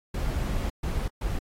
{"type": "noise bursts at uneven times", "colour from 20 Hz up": "brown", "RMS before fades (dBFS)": -28, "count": 3, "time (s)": [[0.14, 0.7], [0.83, 1.08], [1.21, 1.39]], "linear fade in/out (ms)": 5, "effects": ["AAC 48 kbps"]}